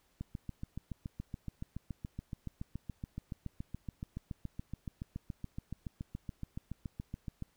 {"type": "click train", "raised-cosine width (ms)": 5, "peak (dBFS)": -27, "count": 52, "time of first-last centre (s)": [0.21, 7.424], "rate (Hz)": 7.07, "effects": ["pink hiss -72 dBFS RMS until 7.56 s"]}